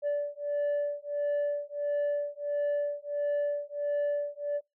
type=beating tone pair; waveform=sine; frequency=580 / 581.5 Hz; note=D5 / D5; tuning=-22 / -17 cents; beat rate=1.5 Hz; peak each=-29 dBFS; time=0.02-4.61 s; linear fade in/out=50 ms; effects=noise-tail reverb RT60 0.2 s tail -25 dB re dry + tanh soft clip ceiling -25 dBFS